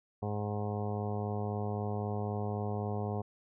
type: harmonic tone with a mistuned harmonic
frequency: 103.83 Hz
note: G#2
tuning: in tune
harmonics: 1 / 2 / 3 / 4 / 5 / 6 / 7 / 8 / 9 / 10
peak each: -35 / -39 / -48 / -40 / -44 / -48 / -42 / -48 / -49 / -52 dBFS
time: 0.22-3.22 s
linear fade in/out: 10 ms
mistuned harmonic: 10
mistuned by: +49 cents
effects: none